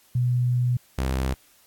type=tone pair in turn; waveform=sine / sawtooth; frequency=123.47 / 65.41 Hz; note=B2 / C2; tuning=0 / 0 cents; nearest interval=major seventh; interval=1100 cents; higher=first; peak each=-19 dBFS; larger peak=neither; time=0.15-0.77 / 0.98-1.34 s; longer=first; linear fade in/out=5 ms; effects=white hiss -58 dBFS RMS until 1.66 s + AAC 64 kbps